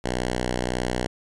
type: tone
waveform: 5% pulse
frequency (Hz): 61.74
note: B1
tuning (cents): 0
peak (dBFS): -13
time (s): 0.04-1.07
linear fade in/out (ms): 5
effects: resampled to 22050 Hz